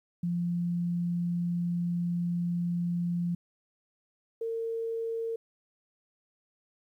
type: tone pair in turn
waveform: sine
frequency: 173.5 / 455.5 Hz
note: F3 / A#4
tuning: -11 / -40 cents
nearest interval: octave + perfect fourth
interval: 1671 cents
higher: second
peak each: -27 / -30 dBFS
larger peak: first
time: 0.23-3.35 / 4.41-5.36 s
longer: first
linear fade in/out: 5 ms
effects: 11-bit